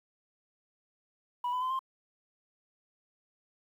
sine tone with pitch steps, 978 / 1002.6 / 1027.8 / 1053.7 Hz, B5 / B5 / C6 / C6, -17 / +26 / -31 / +12 cents, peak -27 dBFS, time 1.44-1.792 s, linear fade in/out 5 ms, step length 88 ms, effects tanh soft clip ceiling -28 dBFS + 10-bit

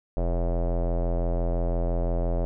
square tone with low-pass filter, 42.93 Hz, F1, 29 cents flat, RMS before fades -25 dBFS, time 0.17-2.45 s, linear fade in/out 0 ms, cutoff 610 Hz, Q 3.9, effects none

